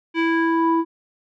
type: tone with low-pass filter sweep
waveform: square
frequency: 329.6 Hz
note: E4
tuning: in tune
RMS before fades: -19 dBFS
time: 0.14-0.85 s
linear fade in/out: 50 ms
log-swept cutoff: 2600 to 770 Hz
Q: 3
effects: none